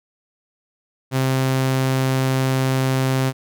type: tone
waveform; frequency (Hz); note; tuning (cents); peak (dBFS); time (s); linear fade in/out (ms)
sawtooth; 131.8; C3; +13; -13; 1.11-3.33; 50
effects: none